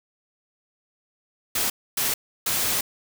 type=noise bursts at uneven times; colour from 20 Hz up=white; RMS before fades=-24 dBFS; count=3; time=1.55-1.7 / 1.97-2.14 / 2.46-2.81 s; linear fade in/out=5 ms; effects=none